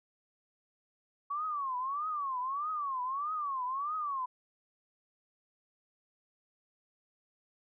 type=tone with vibrato; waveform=sine; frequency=1120 Hz; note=C#6; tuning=18 cents sharp; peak=-32 dBFS; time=1.3-4.26 s; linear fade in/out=10 ms; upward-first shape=triangle; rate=1.6 Hz; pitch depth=230 cents each way; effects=none